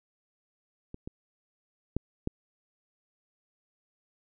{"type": "clicks", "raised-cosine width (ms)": 3, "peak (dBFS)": [-27, -25, -15, -16], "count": 4, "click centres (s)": [0.944, 1.075, 1.966, 2.274], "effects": []}